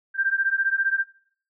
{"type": "beating tone pair", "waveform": "sine", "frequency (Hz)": [1574, 1589], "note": ["G6", "G6"], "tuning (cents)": [7, 23], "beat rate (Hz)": 15, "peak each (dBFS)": [-23, -24], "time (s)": [0.14, 1.05], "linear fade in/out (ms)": 50, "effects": ["noise-tail reverb RT60 0.5 s tail -19 dB re dry"]}